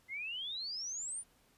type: exponential sweep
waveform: sine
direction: up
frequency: 2040 to 9620 Hz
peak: -38 dBFS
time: 0.08-1.24 s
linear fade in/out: 50 ms
effects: pink hiss -69 dBFS RMS until 1.57 s + resampled to 32000 Hz